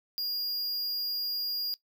square tone, 4836 Hz, D8, 50 cents sharp, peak -30 dBFS, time 0.18-1.74 s, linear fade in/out 0 ms, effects noise-tail reverb RT60 0.1 s tail -18 dB re dry

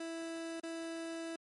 30% pulse tone with dropouts, 329.6 Hz, E4, in tune, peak -37 dBFS, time 0-1.36 s, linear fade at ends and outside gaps 5 ms, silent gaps 0.601-0.633 s, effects MP3 48 kbps

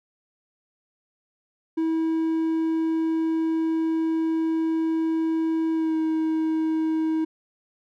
triangle tone with pitch glide, 323.3 to 318.1 Hz, E4 to D#4, -34 to +38 cents, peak -19 dBFS, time 1.77-7.25 s, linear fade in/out 10 ms, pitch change -28 cents, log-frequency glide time 5.73-5.96 s, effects none

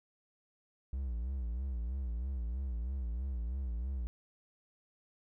triangle tone with vibrato, 62.1 Hz, B1, 10 cents sharp, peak -32 dBFS, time 0.93-4.07 s, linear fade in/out 0 ms, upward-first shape sine, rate 3.1 Hz, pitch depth 160 cents each way, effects none

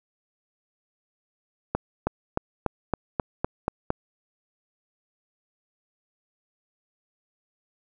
accelerating click train, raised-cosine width 1 ms, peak -9 dBFS, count 9, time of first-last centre 1.75-3.904 s, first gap 320 ms, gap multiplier 0.95, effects none

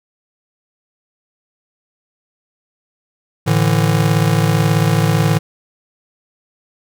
square chord, A suspended fourth, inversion none, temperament just, 110 / 146.67 / 165 Hz, A2 / D3 / E3, 0 / -2 / +2 cents, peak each -17 dBFS, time 3.46-5.39 s, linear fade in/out 20 ms, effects none

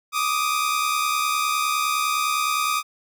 sawtooth tone pair together, 1174.7 / 1244.5 Hz, D6 / D#6, 0 / 0 cents, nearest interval minor second, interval 100 cents, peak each -21 / -19 dBFS, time 0.12-2.83 s, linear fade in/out 50 ms, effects none

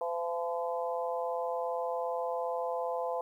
harmonic tone with a mistuned harmonic, 170 Hz, F3, 46 cents flat, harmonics 3 / 4 / 5 / 6, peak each -34 / -36 / -38 / -40 dBFS, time 0.01-3.21 s, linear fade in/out 2 ms, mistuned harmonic 5, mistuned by +15 cents, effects 11-bit

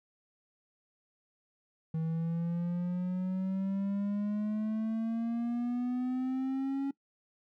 triangle exponential sweep, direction up, 160 to 277.2 Hz, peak -28 dBFS, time 1.94-6.91 s, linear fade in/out 5 ms, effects noise-tail reverb RT60 0.1 s tail -21 dB re dry

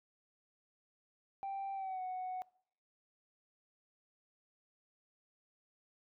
sine tone with pitch glide, 784 to 740 Hz, G5 to F#5, 0 to 0 cents, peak -36 dBFS, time 1.43-2.42 s, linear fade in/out 0 ms, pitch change -100 cents, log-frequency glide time 1.74-2.02 s, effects noise-tail reverb RT60 0.6 s tail -23 dB re dry + tanh soft clip ceiling -36 dBFS

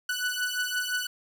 sawtooth beating tone pair, 1482 / 1487.8 Hz, F#6 / F#6, +2 / +9 cents, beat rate 5.8 Hz, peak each -27 dBFS, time 0.09-1.07 s, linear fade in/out 5 ms, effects none

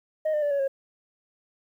sine tone with pitch steps, 622.3 / 601.8 / 582 / 562.8 / 544.3 Hz, D#5 / D5 / D5 / C#5 / C#5, 0 / +42 / -16 / +26 / -32 cents, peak -20 dBFS, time 0.25-0.68 s, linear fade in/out 10 ms, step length 86 ms, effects tanh soft clip ceiling -21 dBFS + 10-bit

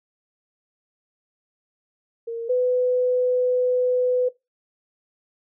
sine tone pair in turn, 462.2 / 500.3 Hz, A#4 / B4, -15 / +22 cents, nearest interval minor second, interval 137 cents, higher second, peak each -26 / -17 dBFS, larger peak second, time 2.27-2.49 / 2.49-4.29 s, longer second, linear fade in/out 10 ms, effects noise-tail reverb RT60 0.2 s tail -19 dB re dry

